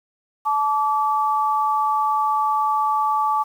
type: tone pair together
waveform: sine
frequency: 866 / 1156 Hz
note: A5 / D6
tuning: -28 / -28 cents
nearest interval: perfect fourth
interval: 500 cents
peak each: -20 dBFS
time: 0.45-3.44 s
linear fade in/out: 20 ms
effects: 8-bit